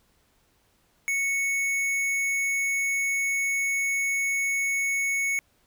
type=tone with hard clipping; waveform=sine; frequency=2213 Hz; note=C#7; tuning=3 cents flat; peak=-25 dBFS; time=1.08-5.39 s; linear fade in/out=0 ms; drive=14 dB; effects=pink hiss -66 dBFS RMS until 5.66 s